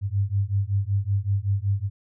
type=beating tone pair; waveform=sine; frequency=97 / 102.3 Hz; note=G2 / G#2; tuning=-18 / -26 cents; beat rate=5.3 Hz; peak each=-24 dBFS; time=0.01-1.9 s; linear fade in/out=50 ms; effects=none